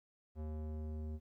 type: tone with low-pass filter sweep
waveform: square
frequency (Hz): 77.3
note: D#2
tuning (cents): -11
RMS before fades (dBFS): -42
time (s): 0.35-1.2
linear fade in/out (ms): 50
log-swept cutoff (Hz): 680 to 370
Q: 0.84
effects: 13-bit